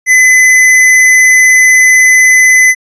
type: tone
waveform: square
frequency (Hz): 2021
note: B6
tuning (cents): +39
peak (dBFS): -3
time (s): 0.06-2.75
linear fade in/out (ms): 50
effects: resampled to 22050 Hz